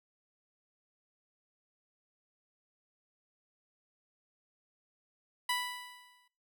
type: tone with exponential decay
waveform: 15% pulse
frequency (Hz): 987.8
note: B5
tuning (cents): 0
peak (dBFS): -22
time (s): 5.49-6.28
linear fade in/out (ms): 5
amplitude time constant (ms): 170
effects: noise-tail reverb RT60 0.5 s tail -22 dB re dry